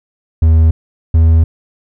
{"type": "tone pair in turn", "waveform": "triangle", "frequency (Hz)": [80.4, 81.24], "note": ["E2", "E2"], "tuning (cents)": [-43, -25], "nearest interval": "unison", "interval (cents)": 18, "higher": "second", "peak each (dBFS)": -3, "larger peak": "neither", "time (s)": [[0.42, 0.71], [1.14, 1.44]], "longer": "second", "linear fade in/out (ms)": 5, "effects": []}